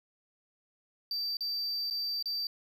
triangle tone with dropouts, 4657 Hz, D8, 15 cents flat, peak -30 dBFS, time 1.11-2.47 s, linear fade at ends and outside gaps 2 ms, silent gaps 1.37-1.407 / 1.901-1.908 / 2.226-2.257 s, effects none

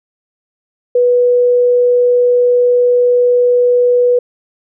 sine tone, 490.2 Hz, B4, 13 cents flat, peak -7 dBFS, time 0.95-4.19 s, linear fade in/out 5 ms, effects none

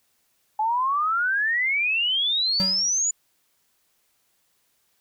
sine exponential sweep, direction up, 847 to 7040 Hz, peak -20 dBFS, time 0.59-3.11 s, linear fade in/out 5 ms
square tone with exponential decay, 189 Hz, F#3, 37 cents sharp, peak -23 dBFS, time 2.6-2.95 s, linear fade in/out 0 ms, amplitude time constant 74 ms
effects white hiss -68 dBFS RMS until 5 s

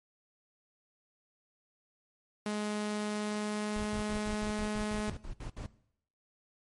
sawtooth tone with pitch glide, 210 to 211.5 Hz, G#3 to G#3, +19 to +32 cents, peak -28 dBFS, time 2.46-5.1 s, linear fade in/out 2 ms, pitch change +13 cents, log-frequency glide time 3.04-4.57 s
brown noise bursts, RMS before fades -40 dBFS, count 12, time 3.76-5.664 s, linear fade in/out 5 ms, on 100 ms, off 64 ms
effects noise-tail reverb RT60 0.7 s tail -19 dB re dry + MP3 48 kbps

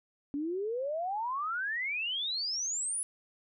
sine exponential sweep, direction up, 277.2 to 10340 Hz, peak -31 dBFS, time 0.34-3.03 s, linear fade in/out 0 ms, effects none

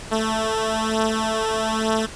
10% pulse beating tone pair, 220 / 221.1 Hz, A3 / A3, 0 / +9 cents, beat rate 1.1 Hz, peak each -15 dBFS, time 0.11-2.07 s, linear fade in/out 20 ms, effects pink hiss -37 dBFS RMS until 2.15 s + resampled to 22050 Hz

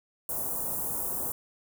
white band-stop noise, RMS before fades -32 dBFS, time 0.29-1.32 s, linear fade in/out 2 ms, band 1000 to 9200 Hz, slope 24 dB/octave, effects none

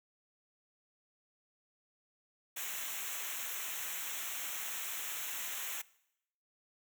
white noise with comb filter, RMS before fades -40 dBFS, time 2.56-5.82 s, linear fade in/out 10 ms, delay 0.21 ms, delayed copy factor -0.85, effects noise-tail reverb RT60 0.8 s tail -21 dB re dry

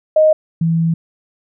sine tone pair in turn, 622.3 / 164.83 Hz, D#5 / E3, 0 / 0 cents, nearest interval octave + major seventh, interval 2300 cents, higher first, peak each -7 / -12 dBFS, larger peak first, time 0.16-0.33 / 0.61-0.94 s, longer second, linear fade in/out 5 ms, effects none

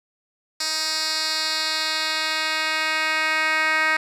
10% pulse tone with band-pass filter sweep, 314 Hz, D#4, 16 cents sharp, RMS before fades -23 dBFS, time 0.6-3.97 s, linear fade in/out 5 ms, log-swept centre 5500 to 2100 Hz, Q 2, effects none

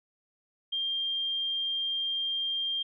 sine tone, 3194 Hz, G7, 32 cents sharp, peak -28 dBFS, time 0.72-2.83 s, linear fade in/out 10 ms, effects none

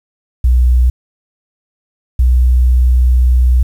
sine tone pair in turn, 61.74 / 62.21 Hz, B1 / B1, 0 / +13 cents, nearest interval unison, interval 13 cents, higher second, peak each -6 dBFS, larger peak neither, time 0.44-0.9 / 2.19-3.63 s, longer second, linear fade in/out 5 ms, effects 7-bit

